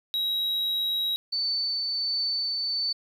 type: tone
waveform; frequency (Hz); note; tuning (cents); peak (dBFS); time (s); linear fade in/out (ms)
triangle; 3842; B7; -48; -23; 0.14-1.16; 0
type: tone with tremolo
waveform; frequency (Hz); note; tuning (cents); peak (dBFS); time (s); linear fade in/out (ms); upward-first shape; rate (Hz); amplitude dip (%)
sine; 4516; C#8; +31; -24; 1.32-2.93; 10; triangle; 1.4; 25
effects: 10-bit